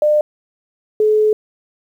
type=tone pair in turn; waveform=sine; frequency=601 / 428.3 Hz; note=D5 / A4; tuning=+40 / -47 cents; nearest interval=tritone; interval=587 cents; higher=first; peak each=-10 dBFS; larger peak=neither; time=0.02-0.21 / 1-1.33 s; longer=second; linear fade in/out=2 ms; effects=8-bit